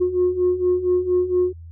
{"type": "beating tone pair", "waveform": "sine", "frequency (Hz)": [358.5, 362.8], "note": ["F4", "F#4"], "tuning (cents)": [45, -34], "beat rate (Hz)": 4.3, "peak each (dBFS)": [-21, -17], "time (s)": [0, 1.53], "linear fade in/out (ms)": 20, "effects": ["tanh soft clip ceiling -11 dBFS", "added 83 Hz sine -36 dBFS peak until 1.71 s"]}